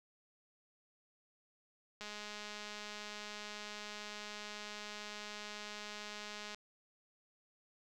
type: click train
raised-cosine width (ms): 0.2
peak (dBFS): -29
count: 949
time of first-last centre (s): 2.01-6.546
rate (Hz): 209
effects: none